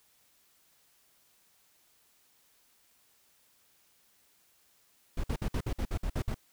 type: noise bursts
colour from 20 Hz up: brown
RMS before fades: -31 dBFS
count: 10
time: 5.17-6.345 s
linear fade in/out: 5 ms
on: 68 ms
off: 55 ms
effects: white hiss -67 dBFS RMS until 6.52 s